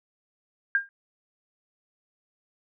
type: tone with exponential decay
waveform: sine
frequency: 1605 Hz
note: G6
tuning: 40 cents sharp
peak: -16 dBFS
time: 0.75-0.89 s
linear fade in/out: 1 ms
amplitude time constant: 30 ms
effects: none